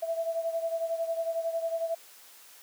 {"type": "beating tone pair", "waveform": "sine", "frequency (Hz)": [659.3, 670.3], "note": ["E5", "E5"], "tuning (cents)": [0, 29], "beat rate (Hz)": 11, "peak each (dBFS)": [-29, -34], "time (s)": [0.02, 1.95], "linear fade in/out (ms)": 10, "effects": ["white hiss -53 dBFS RMS until 2.62 s", "high-pass 400 Hz 12 dB/octave"]}